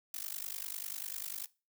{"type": "noise with amplitude modulation", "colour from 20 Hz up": "blue", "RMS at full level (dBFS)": -37, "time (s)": [0.14, 1.46], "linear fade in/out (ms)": 2, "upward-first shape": "sine", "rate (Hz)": 50.1, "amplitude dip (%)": 100, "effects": ["noise-tail reverb RT60 0.3 s tail -20 dB re dry"]}